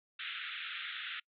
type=band-pass noise; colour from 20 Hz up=white; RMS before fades=-42 dBFS; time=0.19-1.2 s; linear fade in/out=5 ms; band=1300 to 3700 Hz; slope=96 dB/octave; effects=noise-tail reverb RT60 0.1 s tail -25 dB re dry